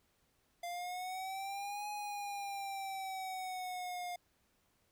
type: exponential two-way sweep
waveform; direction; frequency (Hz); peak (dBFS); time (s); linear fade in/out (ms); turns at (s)
square; up then down; 692 to 835 to 708; -40; 0.63-4.16; 5; 1.88
effects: pink hiss -75 dBFS RMS until 4.91 s